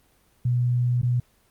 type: tone with dropouts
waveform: sine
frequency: 122.7 Hz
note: B2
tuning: 11 cents flat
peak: -19 dBFS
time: 0.45-1.2 s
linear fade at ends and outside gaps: 5 ms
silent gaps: 1.016-1.03 s
effects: pink hiss -62 dBFS RMS until 1.5 s + Opus 24 kbps